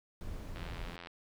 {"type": "noise", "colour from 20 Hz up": "brown", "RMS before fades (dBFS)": -42, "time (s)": [0.21, 0.96], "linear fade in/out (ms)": 0}
{"type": "click train", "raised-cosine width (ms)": 0.3, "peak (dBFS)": -30, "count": 45, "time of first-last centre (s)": [0.56, 1.072], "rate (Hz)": 86}
{"effects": []}